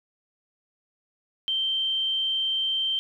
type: tone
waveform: sine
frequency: 3131 Hz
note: G7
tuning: 3 cents flat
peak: -23 dBFS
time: 1.48-2.99 s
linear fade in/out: 0 ms
effects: 10-bit